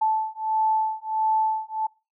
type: beating tone pair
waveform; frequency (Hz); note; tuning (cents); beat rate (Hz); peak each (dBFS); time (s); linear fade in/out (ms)
sine; 874 / 875.5; A5 / A5; -12 / -9; 1.5; -24; 0.01-1.87; 10
effects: noise-tail reverb RT60 0.3 s tail -24 dB re dry